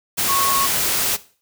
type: tone in noise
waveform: sine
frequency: 1100 Hz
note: C#6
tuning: 14 cents flat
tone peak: -19 dBFS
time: 0.28-0.67 s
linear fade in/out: 20 ms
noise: white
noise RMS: -20 dBFS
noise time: 0.17-1.17 s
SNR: -2 dB
effects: noise-tail reverb RT60 0.4 s tail -17 dB re dry